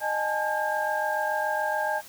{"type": "tone cluster", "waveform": "sine", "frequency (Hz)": [615, 826, 873, 1608], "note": ["D#5", "G#5", "A5", "G6"], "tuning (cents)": [-20, -10, -14, 44], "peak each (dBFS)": -30, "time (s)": [0, 2.02], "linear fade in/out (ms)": 50, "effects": ["white hiss -47 dBFS RMS until 2.08 s"]}